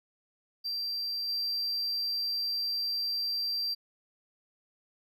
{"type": "tone with level steps", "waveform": "triangle", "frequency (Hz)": 4710, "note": "D8", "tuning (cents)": 4, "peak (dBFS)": [-30, -28], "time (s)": [0.64, 3.75], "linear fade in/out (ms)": 20, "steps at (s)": 1.28, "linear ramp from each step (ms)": 10, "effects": []}